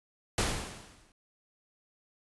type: noise with exponential decay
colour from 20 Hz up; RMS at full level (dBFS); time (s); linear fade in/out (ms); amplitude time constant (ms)
pink; -26; 0.38-1.12; 2; 160
effects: resampled to 24000 Hz